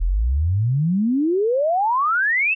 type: exponential sweep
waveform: sine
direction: up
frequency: 38.89 to 2736 Hz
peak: -16 dBFS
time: 0-2.55 s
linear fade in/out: 20 ms
effects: none